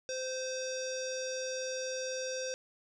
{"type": "tone with low-pass filter", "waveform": "square", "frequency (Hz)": 518, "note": "C5", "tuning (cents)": -17, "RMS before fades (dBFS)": -37, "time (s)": [0.09, 2.54], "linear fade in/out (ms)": 0, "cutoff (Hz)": 5600, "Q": 5.9, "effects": []}